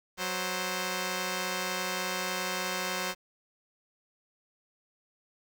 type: tone pair together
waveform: 5% pulse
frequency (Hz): 185 / 523.3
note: F#3 / C5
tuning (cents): 0 / 0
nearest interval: octave + tritone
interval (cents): 1800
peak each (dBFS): -22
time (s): 0.17-3.15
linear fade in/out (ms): 50
effects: 9-bit